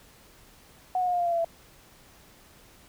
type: tone with pitch steps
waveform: sine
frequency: 737 / 726.9 / 716.8 / 707 / 697.2 / 687.6 / 678.2 / 668.8 Hz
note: F#5 / F#5 / F5 / F5 / F5 / F5 / E5 / E5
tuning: -7 / -31 / +45 / +21 / -3 / -27 / +49 / +25 cents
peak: -23 dBFS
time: 0.95-1.446 s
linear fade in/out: 2 ms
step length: 62 ms
effects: pink hiss -55 dBFS RMS until 2.88 s